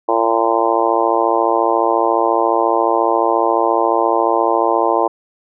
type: harmonic tone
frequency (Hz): 114.3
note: A#2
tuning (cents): -34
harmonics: 3 / 4 / 5 / 6 / 7 / 8 / 9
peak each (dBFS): -20 / -20 / -20 / -20 / -20 / -20 / -20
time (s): 0.08-5.08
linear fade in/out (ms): 10
effects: none